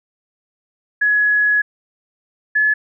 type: tone pair in turn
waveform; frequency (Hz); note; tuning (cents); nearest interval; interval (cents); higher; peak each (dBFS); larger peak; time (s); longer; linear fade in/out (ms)
sine; 1685 / 1712.5; G#6 / A6; +25 / -47; unison; 28; second; -12; neither; 1.01-1.62 / 2.55-2.74; first; 10
effects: none